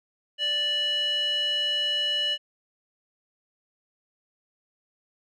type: tone with band-pass filter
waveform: square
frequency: 587.3 Hz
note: D5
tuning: in tune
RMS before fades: -26 dBFS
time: 0.38-2.38 s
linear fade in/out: 50 ms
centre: 2800 Hz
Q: 8.4
effects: none